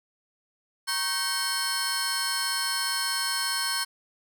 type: tone cluster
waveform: 30% pulse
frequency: 941 / 1098 / 1550 / 4315 / 5280 Hz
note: A#5 / C#6 / G6 / C#8 / E8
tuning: +16 / -17 / -20 / -47 / +2 cents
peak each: -35 / -32 / -29 / -27 / -29 dBFS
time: 0.87-3.85 s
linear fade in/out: 20 ms
effects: none